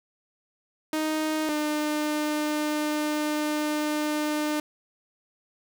sawtooth tone pair in turn, 311.1 / 301.5 Hz, D#4 / D4, 0 / +46 cents, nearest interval minor second, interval 54 cents, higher first, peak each -21 dBFS, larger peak neither, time 0.93-1.49 / 1.49-4.6 s, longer second, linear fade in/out 2 ms, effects none

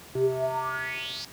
square tone with band-pass filter sweep, 130 Hz, C3, 11 cents flat, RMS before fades -29 dBFS, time 0.15-1.25 s, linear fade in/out 2 ms, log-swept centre 310 to 5100 Hz, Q 7, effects pink hiss -47 dBFS RMS until 1.32 s + high-pass 80 Hz 12 dB/octave

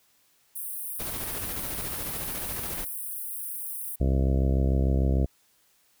white high-pass noise, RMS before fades -35 dBFS, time 0.55-3.96 s, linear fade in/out 10 ms, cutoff 8800 Hz, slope 96 dB/octave
pink noise with tremolo, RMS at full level -36 dBFS, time 0.99-2.85 s, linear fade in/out 10 ms, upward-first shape square, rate 14 Hz, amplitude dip 35%
harmonic tone, 66.7 Hz, C2, 34 cents sharp, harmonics 1 / 2 / 3 / 4 / 5 / 6 / 7 / 8 / 9 / 10, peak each -22 / -28 / -32 / -34 / -36 / -38 / -39 / -40 / -41 / -42 dBFS, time 4-5.26 s, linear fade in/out 10 ms
effects white hiss -65 dBFS RMS until 6 s

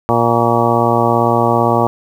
harmonic tone with a mistuned harmonic, 117.7 Hz, A#2, 17 cents sharp, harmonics 1 / 2 / 3 / 4 / 5 / 6 / 7 / 8 / 10, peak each -19 / -19 / -19 / -19 / -19 / -19 / -19 / -19 / -19 dBFS, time 0.09-1.87 s, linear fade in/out 0 ms, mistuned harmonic 10, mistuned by -60 cents, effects 7-bit

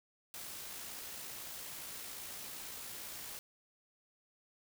white noise with amplitude modulation, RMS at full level -45 dBFS, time 0.34-3.39 s, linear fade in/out 0 ms, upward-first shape sine, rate 57.6 Hz, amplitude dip 25%, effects none

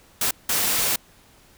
white noise bursts at uneven times, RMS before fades -22 dBFS, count 2, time 0.21-0.31 / 0.49-0.96 s, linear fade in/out 5 ms, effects pink hiss -54 dBFS RMS until 1.57 s

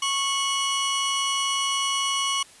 sawtooth tone pair together, 1101 / 2939 Hz, C#6 / F#7, -12 / -12 cents, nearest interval octave + perfect fourth, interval 1700 cents, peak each -22 dBFS, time 0.02-2.43 s, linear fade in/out 5 ms, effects white hiss -50 dBFS RMS until 2.6 s + resampled to 24000 Hz

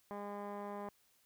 15% pulse tone with low-pass filter, 203.8 Hz, G#3, 32 cents flat, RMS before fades -44 dBFS, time 0.11-0.89 s, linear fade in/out 0 ms, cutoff 1200 Hz, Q 3.1, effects white hiss -72 dBFS RMS until 1.25 s

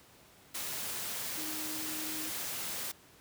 sine tone in noise, 311.1 Hz, D#4, in tune, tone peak -43 dBFS, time 1.37-2.3 s, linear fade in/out 10 ms, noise white, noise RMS -38 dBFS, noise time 0.54-2.92 s, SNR -8 dB, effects pink hiss -59 dBFS RMS until 3.2 s + high-pass 80 Hz 12 dB/octave

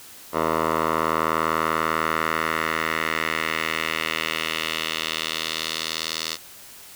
10% pulse tone with band-pass filter sweep, 80.2 Hz, E2, 47 cents flat, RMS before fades -25 dBFS, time 0.32-6.38 s, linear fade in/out 50 ms, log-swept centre 870 to 4700 Hz, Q 1.8, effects white hiss -44 dBFS RMS until 6.95 s

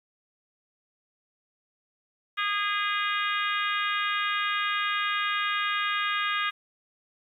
harmonic tone, 410 Hz, G#4, 22 cents flat, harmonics 3 / 4 / 5 / 6 / 7 / 8 / 9, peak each -29 / -31 / -33 / -35 / -36 / -37 / -38 dBFS, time 2.37-6.51 s, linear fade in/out 20 ms, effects 10-bit

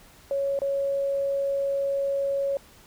sine tone with dropouts, 554.4 Hz, C#5, in tune, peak -23 dBFS, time 0.31-2.57 s, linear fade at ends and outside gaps 1 ms, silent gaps 0.59-0.618 s, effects pink hiss -53 dBFS RMS until 2.86 s

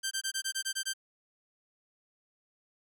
10% pulse tone bursts, 1568 Hz, G6, in tune, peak -22 dBFS, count 9, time 0.03-0.936 s, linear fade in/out 20 ms, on 82 ms, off 21 ms, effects none

